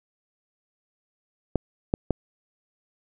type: clicks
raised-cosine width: 2 ms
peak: -8 dBFS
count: 3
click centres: 1.557 / 1.939 / 2.107 s
effects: none